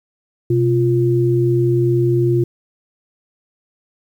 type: tone pair together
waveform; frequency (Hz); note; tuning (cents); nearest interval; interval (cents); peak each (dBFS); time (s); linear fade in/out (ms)
sine; 126.3 / 348.9; B2 / F4; +39 / -2; octave + tritone; 1759; -15; 0.5-2.44; 5
effects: 8-bit